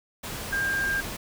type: tone in noise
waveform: sine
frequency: 1600 Hz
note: G6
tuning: 35 cents sharp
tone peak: -24 dBFS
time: 0.52-1.01 s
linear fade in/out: 10 ms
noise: pink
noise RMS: -35 dBFS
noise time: 0.23-1.17 s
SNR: +8 dB
effects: none